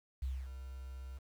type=tone with ADSR envelope; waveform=sine; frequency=65.41 Hz; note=C2; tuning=in tune; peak=-33 dBFS; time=0.22-1.19 s; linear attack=7 ms; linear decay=240 ms; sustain=-10 dB; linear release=17 ms; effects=10-bit